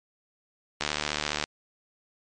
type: click train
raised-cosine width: 0.2 ms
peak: -9 dBFS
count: 48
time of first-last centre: 0.81-1.439 s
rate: 74.7 Hz
effects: MP3 48 kbps